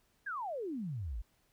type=exponential sweep; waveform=sine; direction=down; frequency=1700 to 46.25 Hz; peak=-36 dBFS; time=0.26-1.22 s; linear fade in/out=10 ms; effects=pink hiss -73 dBFS RMS until 1.52 s